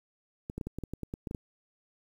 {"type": "clicks", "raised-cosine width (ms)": 3, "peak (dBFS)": -23, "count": 12, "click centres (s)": [0.499, 0.58, 0.612, 0.67, 0.786, 0.837, 0.936, 1.033, 1.139, 1.272, 1.311, 1.348], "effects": ["9-bit"]}